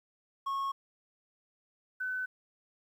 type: tone pair in turn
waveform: triangle / sine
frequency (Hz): 1095 / 1510.1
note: C#6 / F#6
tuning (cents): -22 / +35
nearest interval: tritone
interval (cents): 557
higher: second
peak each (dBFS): -29 / -32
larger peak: first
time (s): 0.46-0.72 / 2-2.26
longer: neither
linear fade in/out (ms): 10
effects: 11-bit